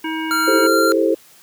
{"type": "harmonic tone", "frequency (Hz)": 318.6, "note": "D#4", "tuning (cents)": 41, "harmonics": [1, 3, 5, 7, 9], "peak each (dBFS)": [-23, -28, -30, -31, -33], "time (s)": [0.04, 0.67], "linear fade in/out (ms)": 5}
{"type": "tone", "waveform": "square", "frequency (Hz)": 1383, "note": "F6", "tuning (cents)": -17, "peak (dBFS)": -17, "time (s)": [0.31, 0.92], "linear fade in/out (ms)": 0}
{"type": "chord", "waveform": "sine", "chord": "A minor seventh", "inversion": "second", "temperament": "just", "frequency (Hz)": [330, 396, 440, 528], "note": ["E4", "G4", "A4", "C5"], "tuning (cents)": [2, 18, 0, 16], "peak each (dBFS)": [-18, -20, -19, -19], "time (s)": [0.47, 1.15], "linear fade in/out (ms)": 10}
{"effects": ["white hiss -48 dBFS RMS until 1.42 s", "high-pass 80 Hz 12 dB/octave"]}